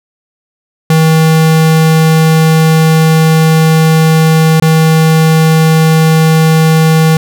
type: tone with dropouts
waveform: square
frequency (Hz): 159.6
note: D#3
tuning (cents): +44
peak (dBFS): -5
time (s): 0.9-7.17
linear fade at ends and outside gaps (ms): 2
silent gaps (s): 4.6-4.622
effects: none